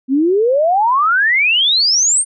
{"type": "exponential sweep", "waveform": "sine", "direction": "up", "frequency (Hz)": [252.8, 9060], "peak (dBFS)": -10, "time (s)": [0.08, 2.25], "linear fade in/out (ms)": 50, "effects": []}